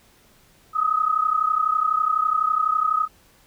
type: tone pair together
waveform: sine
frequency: 1244.5 / 1276.5 Hz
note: D#6 / D#6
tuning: 0 / +44 cents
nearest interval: unison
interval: 44 cents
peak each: -21 dBFS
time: 0.73-3.08 s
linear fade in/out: 50 ms
effects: pink hiss -56 dBFS RMS until 3.46 s